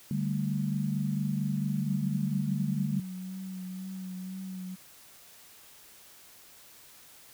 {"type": "chord", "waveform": "sine", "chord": "D suspended fourth", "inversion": "none", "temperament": "just", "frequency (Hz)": [146.83, 195.78, 220.2], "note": ["D3", "G3", "A3"], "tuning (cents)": [0, -2, 2], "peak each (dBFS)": [-31, -31, -34], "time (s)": [0.11, 3], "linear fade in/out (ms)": 2}
{"type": "tone with vibrato", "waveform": "sine", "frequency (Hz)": 187, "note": "F#3", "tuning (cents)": 19, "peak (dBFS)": -36, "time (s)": [1.78, 4.76], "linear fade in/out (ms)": 20, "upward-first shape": "triangle", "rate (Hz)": 2, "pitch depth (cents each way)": 31}
{"effects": ["white hiss -54 dBFS RMS until 7.33 s"]}